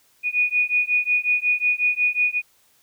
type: beating tone pair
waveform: sine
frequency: 2463 / 2468.5 Hz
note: D#7 / D#7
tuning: -18 / -14 cents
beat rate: 5.5 Hz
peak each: -21 dBFS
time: 0.23-2.42 s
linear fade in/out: 50 ms
effects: white hiss -60 dBFS RMS until 2.82 s